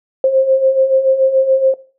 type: beating tone pair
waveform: sine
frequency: 525 / 532 Hz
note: C5 / C5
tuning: +6 / +29 cents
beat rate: 7 Hz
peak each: -17 / -10 dBFS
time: 0.24-1.74 s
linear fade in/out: 2 ms
effects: noise-tail reverb RT60 0.4 s tail -18 dB re dry